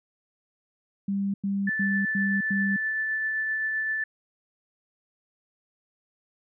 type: tone bursts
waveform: sine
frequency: 198.1 Hz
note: G3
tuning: 18 cents sharp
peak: -24 dBFS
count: 5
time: 1.08-2.764 s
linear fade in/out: 5 ms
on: 260 ms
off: 96 ms
type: tone with tremolo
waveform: sine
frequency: 1755 Hz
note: A6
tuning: 5 cents flat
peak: -24 dBFS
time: 1.67-4.04 s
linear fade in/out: 5 ms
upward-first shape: triangle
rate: 7.7 Hz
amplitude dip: 25%
effects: none